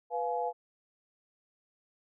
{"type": "chord", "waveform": "sine", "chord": "F diminished", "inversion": "second", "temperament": "equal with one note detuned", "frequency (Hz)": [493.9, 698.5, 845.1], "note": ["Cb5", "F5", "Ab5"], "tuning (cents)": [0, 0, 30], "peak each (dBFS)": -34, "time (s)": [0.1, 0.53], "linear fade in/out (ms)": 50, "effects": []}